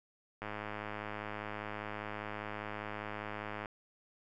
click train, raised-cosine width 0.5 ms, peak -25 dBFS, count 341, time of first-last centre 0.42-3.658 s, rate 105 Hz, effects none

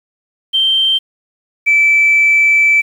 sine tone pair in turn, 3136 / 2318 Hz, G7 / D7, 0 / -23 cents, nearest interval perfect fourth, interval 523 cents, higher first, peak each -9 / -6 dBFS, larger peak second, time 0.53-0.99 / 1.66-2.82 s, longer second, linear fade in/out 20 ms, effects tanh soft clip ceiling -3 dBFS + 7-bit

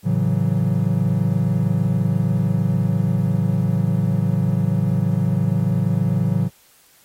triangle chord, F# minor seventh, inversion first, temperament equal, 110 / 138.59 / 164.81 / 185 Hz, A2 / C#3 / E3 / F#3, 0 / 0 / 0 / 0 cents, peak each -20 dBFS, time 0.03-6.5 s, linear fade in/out 50 ms, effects white hiss -54 dBFS RMS until 7.04 s + AAC 48 kbps

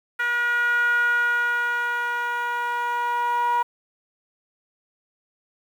10% pulse tone with band-pass filter sweep, 480 Hz, B4, 49 cents flat, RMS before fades -23 dBFS, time 0.19-3.63 s, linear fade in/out 10 ms, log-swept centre 1600 to 1000 Hz, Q 6.7, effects 8-bit

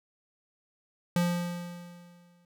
square tone with exponential decay, 174.61 Hz, F3, in tune, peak -23 dBFS, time 1.16-2.45 s, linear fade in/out 2 ms, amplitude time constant 280 ms, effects none

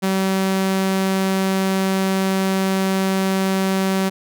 sawtooth tone, 191.3 Hz, G3, 42 cents flat, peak -13 dBFS, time 0.02-4.1 s, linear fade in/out 20 ms, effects none

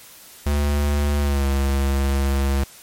square tone with pitch glide, 72.5 to 68.63 Hz, D2 to C#2, -22 to -17 cents, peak -18 dBFS, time 0.46-2.64 s, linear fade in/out 5 ms, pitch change -95 cents, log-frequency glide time 1.19-1.46 s, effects white hiss -44 dBFS RMS until 2.82 s + MP3 64 kbps

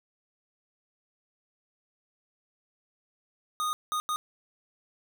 square tone bursts at uneven times, 1235 Hz, D#6, 13 cents flat, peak -28 dBFS, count 3, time 3.6-3.73 / 3.92-4 / 4.09-4.16 s, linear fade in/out 0 ms, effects none

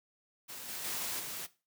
white noise with level steps, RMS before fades -45 / -41 / -37 / -41 dBFS, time 0.48-1.47 s, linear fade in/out 20 ms, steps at 0.68 / 0.84 / 1.19 s, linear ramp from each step 10 ms, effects noise-tail reverb RT60 0.3 s tail -17 dB re dry + high-pass 100 Hz 12 dB/octave

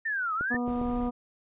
sine linear two-way sweep, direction down then up, 1831 to 1233 to 1831 Hz, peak -27 dBFS, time 0.05-0.57 s, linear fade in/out 10 ms, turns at 0.34 s
click train, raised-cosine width 2 ms, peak -24 dBFS, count 4, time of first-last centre 0.41-0.814 s, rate 7.42 Hz
harmonic tone, 243.4 Hz, B3, 25 cents flat, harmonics 1 / 2 / 3 / 4 / 5, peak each -28 / -36 / -37 / -42 / -42 dBFS, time 0.5-1.11 s, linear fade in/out 20 ms
brown noise, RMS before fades -39 dBFS, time 0.65-1.11 s, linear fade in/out 50 ms
effects resampled to 8000 Hz

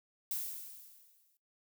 violet noise with exponential decay, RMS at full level -35 dBFS, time 0.31-1.37 s, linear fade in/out 1 ms, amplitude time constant 230 ms, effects noise-tail reverb RT60 0.2 s tail -20 dB re dry

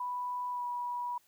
sine tone with pitch glide, 987.8 to 973.6 Hz, B5 to B5, 0 to -25 cents, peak -33 dBFS, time 0-1.18 s, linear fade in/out 5 ms, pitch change -25 cents, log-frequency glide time 0.5-0.65 s, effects white hiss -68 dBFS RMS until 1.27 s + high-pass 80 Hz 12 dB/octave

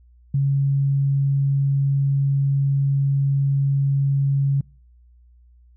sine tone, 138.59 Hz, C#3, in tune, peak -16 dBFS, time 0.34-4.61 s, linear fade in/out 5 ms, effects noise-tail reverb RT60 0.5 s tail -26 dB re dry + added 60 Hz sine -49 dBFS peak until 5.76 s

